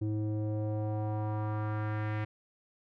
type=tone with low-pass filter sweep; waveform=square; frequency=106.9 Hz; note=A2; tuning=49 cents flat; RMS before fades=-33 dBFS; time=0.01-2.25 s; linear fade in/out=10 ms; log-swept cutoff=320 to 2100 Hz; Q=2.1; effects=none